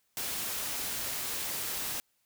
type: noise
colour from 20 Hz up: white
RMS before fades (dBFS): -35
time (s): 0.17-2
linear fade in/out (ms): 0
effects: white hiss -74 dBFS RMS until 2.25 s